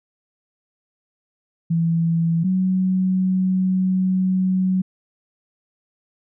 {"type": "tone pair in turn", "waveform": "sine", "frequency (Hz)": [166.1, 186.44], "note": ["E3", "F#3"], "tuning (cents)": [13, 13], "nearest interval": "major second", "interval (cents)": 200, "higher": "second", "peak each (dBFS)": -16, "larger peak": "neither", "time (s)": [[1.7, 2.44], [2.44, 4.82]], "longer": "second", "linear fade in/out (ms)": 10, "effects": []}